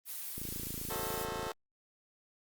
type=noise; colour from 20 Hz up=blue; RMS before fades=-41 dBFS; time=0.05-1.27 s; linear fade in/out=50 ms
type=click train; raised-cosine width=3 ms; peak=-30 dBFS; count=31; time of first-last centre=0.38-1.467 s; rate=27.6 Hz
type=chord; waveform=20% pulse; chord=F# diminished seventh; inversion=none; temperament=just; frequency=370 / 444 / 532.8 / 639.4 Hz; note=F#4 / A4 / C5 / Eb5; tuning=0 / +16 / +31 / +47 cents; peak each=-39 / -35 / -39 / -41 dBFS; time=0.9-1.52 s; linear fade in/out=2 ms
effects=Opus 32 kbps